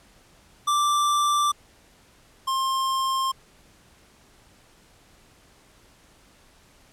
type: tone pair in turn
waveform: square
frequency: 1174.7 / 1061 Hz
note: D6 / C6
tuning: 0 / +24 cents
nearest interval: major second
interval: 176 cents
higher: first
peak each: -20 / -23 dBFS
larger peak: first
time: 0.67-1.52 / 2.47-3.32 s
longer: neither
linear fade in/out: 10 ms
effects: pink hiss -56 dBFS RMS until 6.92 s + low-pass 11000 Hz 12 dB/octave